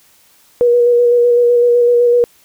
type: tone with vibrato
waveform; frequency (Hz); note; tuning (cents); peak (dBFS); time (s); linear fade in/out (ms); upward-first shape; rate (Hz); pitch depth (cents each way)
sine; 481.2; B4; -45; -7; 0.61-2.24; 0; square; 7.9; 15
effects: white hiss -50 dBFS RMS until 2.44 s